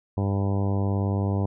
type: harmonic tone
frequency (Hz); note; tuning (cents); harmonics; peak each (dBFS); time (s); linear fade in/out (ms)
99; G2; +18; 1 / 2 / 3 / 4 / 5 / 6 / 7 / 8 / 9 / 10; -23 / -29 / -33 / -35 / -37 / -39 / -40 / -41 / -42 / -43; 0.17-1.46; 5
effects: none